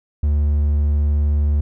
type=tone; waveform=triangle; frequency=73.42 Hz; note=D2; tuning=in tune; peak=-12 dBFS; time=0.23-1.61 s; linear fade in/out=5 ms; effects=none